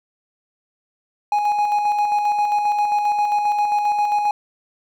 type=tone with tremolo; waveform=triangle; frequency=830.6 Hz; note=G#5; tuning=in tune; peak=-13 dBFS; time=1.32-4.31 s; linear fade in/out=2 ms; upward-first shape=square; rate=7.5 Hz; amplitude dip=35%; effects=none